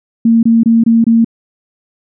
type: tone bursts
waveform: sine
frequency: 228.9 Hz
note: A#3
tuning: 31 cents flat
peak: -5 dBFS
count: 5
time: 0.25-1.246 s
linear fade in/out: 5 ms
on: 180 ms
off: 24 ms
effects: none